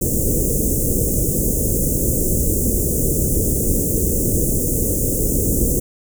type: band-stop noise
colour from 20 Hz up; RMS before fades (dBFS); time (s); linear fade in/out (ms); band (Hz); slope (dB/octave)
pink; -18; 0.01-5.8; 10; 520 to 6800; 48
effects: none